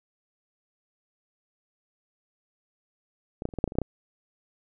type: clicks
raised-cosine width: 2 ms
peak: -20 / -13 / -29 / -27 / -16 / -8 / -18 / -24 / -26 / -7 / -16 dBFS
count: 11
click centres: 3.421 / 3.454 / 3.489 / 3.538 / 3.587 / 3.641 / 3.677 / 3.721 / 3.754 / 3.786 / 3.817 s
effects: none